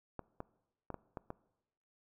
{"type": "clicks", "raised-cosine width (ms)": 1, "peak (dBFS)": -27, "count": 6, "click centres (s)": [0.193, 0.404, 0.903, 0.943, 1.172, 1.304], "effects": ["noise-tail reverb RT60 0.9 s tail -21 dB re dry"]}